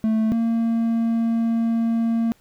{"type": "tone pair in turn", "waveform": "triangle", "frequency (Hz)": [220, 229.1], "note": ["A3", "A#3"], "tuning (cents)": [0, -30], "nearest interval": "minor second", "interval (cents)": 70, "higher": "second", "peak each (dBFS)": [-15, -16], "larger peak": "first", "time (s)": [[0.04, 0.32], [0.32, 2.32]], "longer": "second", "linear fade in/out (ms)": 0, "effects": ["pink hiss -59 dBFS RMS until 2.4 s"]}